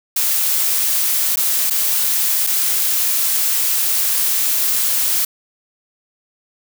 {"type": "noise with dropouts", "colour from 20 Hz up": "blue", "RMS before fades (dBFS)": -17, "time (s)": [0.16, 5.25], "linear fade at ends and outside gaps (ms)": 5, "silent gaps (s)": [[1.359, 1.37], [1.7, 1.706], [2.467, 2.471]], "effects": []}